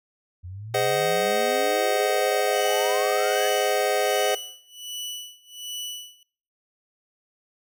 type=exponential sweep; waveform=sine; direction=up; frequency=86 to 1748 Hz; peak=-34 dBFS; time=0.43-3.49 s; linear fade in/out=20 ms
type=chord; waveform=square; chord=Ab dominant seventh; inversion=none; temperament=just; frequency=415.3 / 519.1 / 623 / 747.5 Hz; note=Ab4 / C5 / Eb5 / Gb5; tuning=0 / -14 / +2 / +17 cents; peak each=-27 dBFS; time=0.74-4.35 s; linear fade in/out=5 ms
type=tone with tremolo; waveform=sawtooth; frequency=2960 Hz; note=F#7; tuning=in tune; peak=-27 dBFS; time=2.53-6.23 s; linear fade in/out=2 ms; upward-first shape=sine; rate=1.3 Hz; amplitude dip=95%
effects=noise-tail reverb RT60 0.6 s tail -24 dB re dry